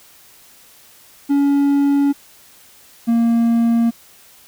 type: tone pair in turn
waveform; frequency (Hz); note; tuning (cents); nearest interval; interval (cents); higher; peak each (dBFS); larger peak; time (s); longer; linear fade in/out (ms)
triangle; 282.1 / 232.1; C#4 / A#3; +30 / -7; minor third; 337; first; -10; neither; 1.29-2.13 / 3.07-3.91; neither; 20
effects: white hiss -47 dBFS RMS until 4.47 s